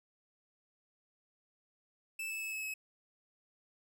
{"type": "tone with pitch steps", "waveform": "45% pulse", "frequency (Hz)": [2637, 2620, 2604, 2587, 2571], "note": ["E7", "E7", "E7", "E7", "E7"], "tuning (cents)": [0, -11, -22, -33, -44], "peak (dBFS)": -37, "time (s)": [2.19, 2.74], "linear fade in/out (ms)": 5, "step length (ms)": 110, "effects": []}